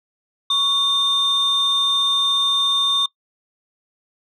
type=tone pair together; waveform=sine; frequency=1114 / 3617 Hz; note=C#6 / A7; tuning=+8 / +47 cents; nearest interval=octave + minor sixth; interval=2039 cents; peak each=-22 / -14 dBFS; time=0.5-3.06 s; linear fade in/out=5 ms; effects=noise-tail reverb RT60 0.1 s tail -22 dB re dry + tanh soft clip ceiling -13 dBFS